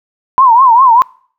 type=tone with vibrato; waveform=sine; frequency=987.8 Hz; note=B5; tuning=in tune; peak=-3 dBFS; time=0.38-1.02 s; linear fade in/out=0 ms; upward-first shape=triangle; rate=5 Hz; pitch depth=190 cents each way; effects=noise-tail reverb RT60 0.5 s tail -25 dB re dry